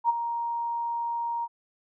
sine tone with ADSR envelope, 937 Hz, A#5, 9 cents sharp, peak -17 dBFS, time 0.04-1.48 s, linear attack 52 ms, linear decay 23 ms, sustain -10 dB, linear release 43 ms, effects none

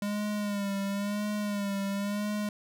square tone with vibrato, 203.3 Hz, G#3, 37 cents flat, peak -30 dBFS, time 0.02-2.49 s, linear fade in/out 2 ms, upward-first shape sine, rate 0.97 Hz, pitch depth 51 cents each way, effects none

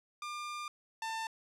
sawtooth tone pair in turn, 1200 / 894.1 Hz, D6 / A5, +37 / +28 cents, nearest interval perfect fourth, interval 509 cents, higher first, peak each -35 / -32 dBFS, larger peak second, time 0.22-0.68 / 1.02-1.27 s, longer first, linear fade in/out 2 ms, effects low-pass 8000 Hz 12 dB/octave

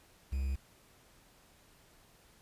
triangle tone with quantisation, 67.3 Hz, C2, 49 cents sharp, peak -29 dBFS, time 0.32-0.56 s, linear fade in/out 10 ms, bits 9, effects pink hiss -63 dBFS RMS until 2.41 s + resampled to 32000 Hz

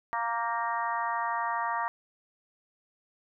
harmonic tone with a mistuned harmonic, 232.8 Hz, A#3, 2 cents flat, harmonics 3 / 4 / 5 / 6 / 7 / 8, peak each -36 / -31 / -33 / -42 / -42 / -37 dBFS, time 0.13-1.88 s, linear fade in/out 0 ms, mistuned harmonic 7, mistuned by -36 cents, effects none

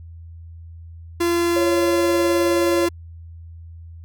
45% pulse tone, 342.9 Hz, F4, 32 cents flat, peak -17 dBFS, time 1.2-2.89 s, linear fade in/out 10 ms
sine tone with tremolo, 554 Hz, C#5, 1 cent flat, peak -19 dBFS, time 1.56-2.86 s, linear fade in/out 5 ms, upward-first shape sine, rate 19 Hz, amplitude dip 50%
effects added 83 Hz sine -36 dBFS peak until 4.04 s

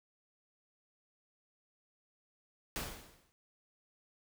pink noise with exponential decay, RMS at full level -36 dBFS, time 2.76-3.32 s, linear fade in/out 0 ms, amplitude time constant 120 ms, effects none

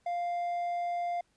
sine tone with hard clipping, 698.5 Hz, F5, in tune, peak -31 dBFS, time 0.06-1.21 s, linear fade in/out 5 ms, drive 3 dB, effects pink hiss -72 dBFS RMS until 1.36 s + resampled to 22050 Hz

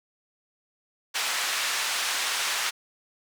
pink band-pass noise, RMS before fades -28 dBFS, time 1.14-2.71 s, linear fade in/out 20 ms, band 1300 to 8400 Hz, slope 12 dB/octave, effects none

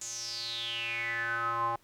square tone with band-pass filter sweep, 116.54 Hz, A#2, in tune, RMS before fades -34 dBFS, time 0.01-1.76 s, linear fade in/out 5 ms, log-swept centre 7100 to 910 Hz, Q 8.5, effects pink hiss -65 dBFS RMS until 1.83 s

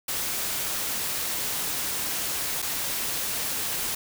white noise with dropouts, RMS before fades -29 dBFS, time 0.08-3.95 s, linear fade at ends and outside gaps 5 ms, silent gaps 2.62-2.624 s, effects none

